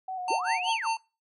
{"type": "tone with vibrato", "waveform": "sine", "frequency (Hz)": 740, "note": "F#5", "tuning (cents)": 0, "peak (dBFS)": -31, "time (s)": [0.08, 0.7], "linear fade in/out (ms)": 5, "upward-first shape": "square", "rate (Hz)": 5.1, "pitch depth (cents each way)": 30}
{"type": "tone with tremolo", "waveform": "square", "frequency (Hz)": 900, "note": "A5", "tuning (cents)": 39, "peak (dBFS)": -24, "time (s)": [0.28, 0.97], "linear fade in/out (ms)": 2, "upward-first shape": "sine", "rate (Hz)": 5.2, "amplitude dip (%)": 100}
{"type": "linear two-way sweep", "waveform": "sine", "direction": "up then down", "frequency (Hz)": [277.2, 3342, 873], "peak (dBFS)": -30, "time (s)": [0.3, 0.88], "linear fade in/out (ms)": 10, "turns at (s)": 0.71}
{"effects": ["noise-tail reverb RT60 0.3 s tail -21 dB re dry", "MP3 48 kbps"]}